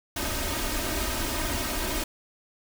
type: noise with comb filter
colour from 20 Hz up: pink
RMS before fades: -29 dBFS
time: 0.16-2.04 s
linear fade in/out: 5 ms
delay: 3.2 ms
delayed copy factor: +0.75
effects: none